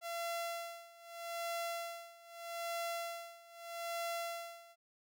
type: tone with tremolo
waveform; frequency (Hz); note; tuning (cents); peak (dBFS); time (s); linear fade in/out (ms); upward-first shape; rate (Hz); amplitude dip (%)
sawtooth; 680; F5; -46; -33; 0.01-4.76; 50; sine; 0.8; 90
effects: none